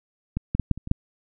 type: clicks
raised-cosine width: 5 ms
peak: -13 / -11 / -9 / -6 / -23 / -21 / -6 dBFS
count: 7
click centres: 0.37 / 0.55 / 0.597 / 0.713 / 0.776 / 0.874 / 0.914 s
effects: none